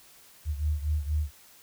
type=beating tone pair; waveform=sine; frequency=74.4 / 78.6 Hz; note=D2 / D#2; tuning=+23 / +18 cents; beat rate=4.2 Hz; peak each=-27 / -31 dBFS; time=0.45-1.31 s; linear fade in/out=50 ms; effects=white hiss -55 dBFS RMS until 1.62 s